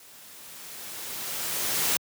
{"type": "noise with level ramp", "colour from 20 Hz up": "white", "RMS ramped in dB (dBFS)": [-51, -24], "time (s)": [0, 1.97], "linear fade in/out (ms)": 2, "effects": ["high-pass 100 Hz 12 dB/octave"]}